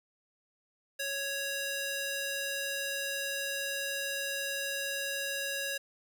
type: tone with high-pass filter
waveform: square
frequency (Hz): 554.4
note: C#5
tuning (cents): 0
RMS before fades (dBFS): -35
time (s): 0.99-5.78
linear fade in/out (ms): 10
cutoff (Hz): 1300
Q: 0.67
effects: none